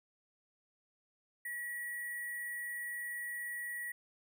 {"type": "tone with sample-and-hold", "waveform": "sine", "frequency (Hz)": 1921, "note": "B6", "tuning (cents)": -48, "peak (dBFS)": -38, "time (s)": [1.45, 3.92], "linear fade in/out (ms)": 5, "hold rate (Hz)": 11025, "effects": []}